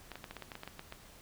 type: clicks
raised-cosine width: 0.3 ms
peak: -27 dBFS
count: 12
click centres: 0.117 / 0.156 / 0.242 / 0.31 / 0.367 / 0.423 / 0.518 / 0.554 / 0.634 / 0.676 / 0.794 / 0.924 s
effects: pink hiss -56 dBFS RMS until 1.21 s